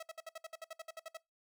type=tone bursts; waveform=sawtooth; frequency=649 Hz; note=E5; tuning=27 cents flat; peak=-39 dBFS; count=14; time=0-1.172 s; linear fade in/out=5 ms; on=28 ms; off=60 ms; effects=noise-tail reverb RT60 0.2 s tail -22 dB re dry